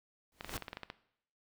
pink noise with exponential growth, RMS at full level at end -37 dBFS, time 0.32-0.57 s, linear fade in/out 1 ms, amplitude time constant 53 ms
clicks, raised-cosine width 0.3 ms, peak -25 dBFS, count 11, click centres 0.409 / 0.446 / 0.494 / 0.539 / 0.578 / 0.623 / 0.682 / 0.731 / 0.771 / 0.833 / 0.901 s
effects noise-tail reverb RT60 0.7 s tail -17 dB re dry

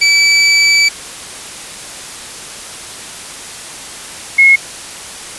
25% pulse / sine tone pair in turn, 2305 / 2170 Hz, D7 / C#7, -33 / -37 cents, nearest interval minor second, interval 104 cents, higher first, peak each -3 dBFS, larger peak neither, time 0.01-0.89 / 4.38-4.56 s, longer first, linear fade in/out 10 ms, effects white hiss -28 dBFS RMS until 5.38 s + resampled to 24000 Hz

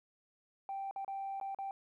sine tone with dropouts, 783 Hz, G5, 2 cents flat, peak -36 dBFS, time 0.69-1.71 s, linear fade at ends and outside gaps 1 ms, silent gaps 0.911-0.961 / 1.047-1.079 / 1.4-1.412 / 1.547-1.587 s, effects tanh soft clip ceiling -34 dBFS + 13-bit

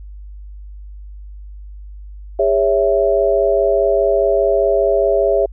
sine chord, C# minor, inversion second, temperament equal with one note detuned, 407 / 554.4 / 659.3 Hz, G#4 / C#5 / E5, -35 / 0 / 0 cents, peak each -16 dBFS, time 2.39-5.46 s, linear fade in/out 5 ms, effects added 50 Hz sine -31 dBFS peak until 5.52 s

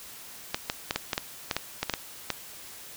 clicks, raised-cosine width 0.2 ms, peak -9 dBFS, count 12, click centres 0.545 / 0.699 / 0.909 / 0.96 / 1.132 / 1.179 / 1.512 / 1.566 / 1.83 / 1.897 / 1.938 / 2.303 s, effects white hiss -45 dBFS RMS until 2.96 s

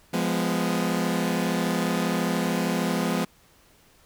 sawtooth chord, F diminished, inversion none, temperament equal with one note detuned, 174.61 / 207.7 / 249.4 Hz, F3 / Ab3 / Cb4, 0 / 0 / +17 cents, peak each -23 / -24 / -24 dBFS, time 0.13-3.25 s, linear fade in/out 10 ms, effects pink hiss -58 dBFS RMS until 4.05 s

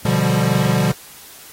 square chord, G dominant seventh, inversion first, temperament equal, 123.47 / 146.83 / 174.61 / 196 Hz, B2 / D3 / F3 / G3, 0 / 0 / 0 / 0 cents, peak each -21 dBFS, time 0.05-0.92 s, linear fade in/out 5 ms, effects white hiss -41 dBFS RMS until 1.52 s + AAC 48 kbps

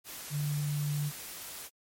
sine tone in noise, 146.83 Hz, D3, in tune, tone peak -29 dBFS, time 0.3-1.12 s, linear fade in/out 50 ms, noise white, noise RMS -43 dBFS, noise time 0.04-1.7 s, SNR +11 dB, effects MP3 64 kbps

